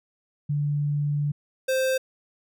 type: tone pair in turn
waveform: sine / square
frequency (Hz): 146 / 523.1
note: D3 / C5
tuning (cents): -10 / -1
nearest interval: octave + minor seventh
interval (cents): 2209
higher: second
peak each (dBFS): -22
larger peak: neither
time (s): 0.49-1.32 / 1.68-1.98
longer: first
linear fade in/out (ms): 10
effects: none